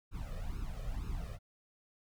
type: noise with flanger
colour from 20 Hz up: brown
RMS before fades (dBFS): -39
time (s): 0.11-1.39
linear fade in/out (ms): 50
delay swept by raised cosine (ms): 0.75 to 1.68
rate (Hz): 2.1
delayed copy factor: +0.95
effects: none